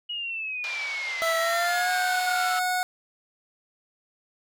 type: exponential sweep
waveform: sine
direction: down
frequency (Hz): 2913 to 1300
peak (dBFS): -29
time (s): 0.09-2.6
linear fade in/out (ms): 10
type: band-pass noise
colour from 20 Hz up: white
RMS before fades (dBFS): -38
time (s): 0.64-2.59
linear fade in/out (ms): 0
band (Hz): 600 to 4800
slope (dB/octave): 24
type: tone with pitch glide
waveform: 25% pulse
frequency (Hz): 659.3 to 731.5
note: E5 to F#5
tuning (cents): 0 to -20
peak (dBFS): -20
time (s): 1.22-2.83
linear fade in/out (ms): 0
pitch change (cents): +180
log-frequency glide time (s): 1.38-1.91
effects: none